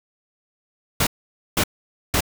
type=noise bursts; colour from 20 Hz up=pink; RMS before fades=-19 dBFS; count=3; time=1-2.207 s; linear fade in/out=5 ms; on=69 ms; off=500 ms; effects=none